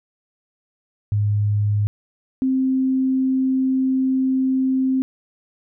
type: tone pair in turn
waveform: sine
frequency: 103.8 / 262.2 Hz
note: G#2 / C4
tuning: 0 / +4 cents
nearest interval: octave + major third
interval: 1604 cents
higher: second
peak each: -16 dBFS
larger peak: neither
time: 1.12-1.87 / 2.42-5.02 s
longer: second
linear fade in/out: 0 ms
effects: none